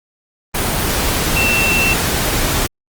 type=tone in noise; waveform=sine; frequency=2692 Hz; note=E7; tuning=36 cents sharp; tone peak=-14 dBFS; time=1.36-1.94 s; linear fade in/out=10 ms; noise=pink; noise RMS=-17 dBFS; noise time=0.54-2.67 s; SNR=0 dB; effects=Opus 24 kbps